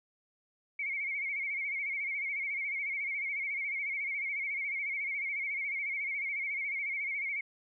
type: tone with vibrato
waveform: sine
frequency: 2213 Hz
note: C#7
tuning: 3 cents flat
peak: -32 dBFS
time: 0.79-7.41 s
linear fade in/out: 5 ms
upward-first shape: sine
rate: 14 Hz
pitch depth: 76 cents each way
effects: none